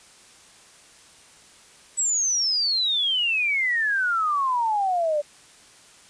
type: exponential sweep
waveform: sine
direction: down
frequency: 7902 to 576 Hz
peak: -20 dBFS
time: 1.97-5.22 s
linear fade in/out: 20 ms
effects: white hiss -51 dBFS RMS until 6.09 s + resampled to 22050 Hz